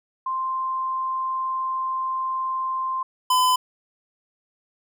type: tone pair in turn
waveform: sine / square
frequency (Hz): 1046.5 / 1011.4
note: C6 / B5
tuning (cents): 0 / +41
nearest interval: minor second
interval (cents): 59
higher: first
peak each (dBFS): -23 / -17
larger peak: second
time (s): 0.26-3.03 / 3.3-3.56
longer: first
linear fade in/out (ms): 5
effects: none